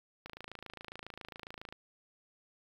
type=click train; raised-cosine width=0.3 ms; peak=-28 dBFS; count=41; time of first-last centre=0.26-1.725 s; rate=27.3 Hz; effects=9-bit